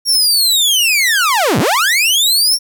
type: linear two-way sweep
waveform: sawtooth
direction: down then up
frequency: 5610 to 92.5 to 5610 Hz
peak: -7 dBFS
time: 0.05-2.59 s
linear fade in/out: 50 ms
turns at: 1.59 s
effects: none